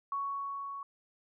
sine tone with level ramp, 1114 Hz, C#6, 8 cents sharp, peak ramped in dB -31 to -39 dBFS, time 0.12-0.83 s, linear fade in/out 2 ms, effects none

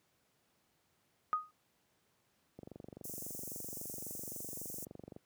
sine tone with exponential decay, 1244.5 Hz, D#6, in tune, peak -26 dBFS, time 1.33-1.51 s, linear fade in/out 0 ms, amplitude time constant 39 ms
click train, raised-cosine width 2 ms, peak -34 dBFS, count 62, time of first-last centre 2.59-5.164 s, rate 23.7 Hz
white high-pass noise, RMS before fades -45 dBFS, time 3.04-4.85 s, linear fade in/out 5 ms, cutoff 5900 Hz, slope 48 dB/octave
effects pink hiss -75 dBFS RMS until 5.25 s + high-pass 100 Hz 12 dB/octave

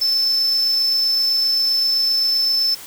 sine tone with amplitude modulation, 5274 Hz, E8, in tune, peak -12 dBFS, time 0.01-2.75 s, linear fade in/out 10 ms, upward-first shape sine, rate 27.7 Hz, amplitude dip 25%, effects tanh soft clip ceiling -13 dBFS + white hiss -37 dBFS RMS until 2.86 s

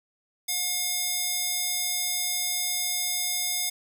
square tone with high-pass filter, 717 Hz, F5, 45 cents sharp, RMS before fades -28 dBFS, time 0.48-3.7 s, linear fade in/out 10 ms, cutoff 4400 Hz, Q 0.61, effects none

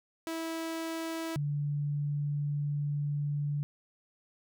sawtooth / sine tone pair in turn, 326.6 / 145.48 Hz, E4 / D3, -16 / -16 cents, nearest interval octave + major second, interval 1400 cents, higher first, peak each -30 / -29 dBFS, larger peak second, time 0.27-1.36 / 1.36-3.63 s, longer second, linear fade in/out 0 ms, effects none

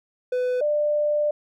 triangle / sine tone pair in turn, 500 / 594.6 Hz, B4 / D5, +21 / +21 cents, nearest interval minor third, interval 300 cents, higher second, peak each -19 dBFS, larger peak neither, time 0.32-0.61 / 0.61-1.31 s, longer second, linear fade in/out 5 ms, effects none

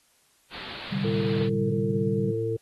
white low-pass noise, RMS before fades -40 dBFS, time 0.5-1.5 s, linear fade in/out 50 ms, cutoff 4500 Hz, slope 96 dB/octave
sine chord, C suspended second, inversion none, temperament equal with one note detuned, 130.81 / 147.94 / 196 Hz, C3 / D3 / G3, 0 / +13 / 0 cents, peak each -33 / -31 / -27 dBFS, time 0.91-2.32 s, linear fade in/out 20 ms
harmonic tone, 112.4 Hz, A2, 37 cents sharp, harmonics 1 / 3 / 4, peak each -30 / -33 / -27 dBFS, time 1.04-2.57 s, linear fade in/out 10 ms
effects white hiss -64 dBFS RMS until 2.61 s + AAC 32 kbps

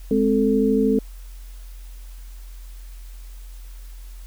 sine tone cluster, 210.4 / 263.2 / 440.1 Hz, G#3 / C4 / A4, +23 / +10 / 0 cents, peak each -20 dBFS, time 0.11-0.99 s, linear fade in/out 2 ms, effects added 43 Hz sine -35 dBFS peak until 4.26 s + white hiss -52 dBFS RMS until 4.26 s

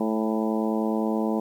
harmonic tone with a mistuned harmonic, 109.6 Hz, A2, 6 cents flat, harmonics 2 / 3 / 4 / 5 / 6 / 7 / 8 / 9, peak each -25 / -29 / -31 / -33 / -35 / -36 / -37 / -38 dBFS, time 0-1.4 s, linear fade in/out 5 ms, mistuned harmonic 7, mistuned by +21 cents, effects 9-bit

